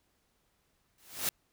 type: noise with exponential growth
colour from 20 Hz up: white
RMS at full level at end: -28 dBFS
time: 0.98-1.29 s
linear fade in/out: 1 ms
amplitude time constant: 67 ms
effects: pink hiss -74 dBFS RMS until 1.52 s